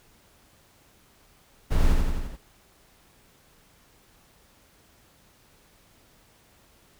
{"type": "noise with echo", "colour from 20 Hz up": "brown", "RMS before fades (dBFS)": -22, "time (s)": [1.7, 1.94], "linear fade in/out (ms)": 20, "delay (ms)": 86, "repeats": 5, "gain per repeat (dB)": -3, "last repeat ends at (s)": 2.37, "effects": ["pink hiss -59 dBFS RMS until 6.99 s"]}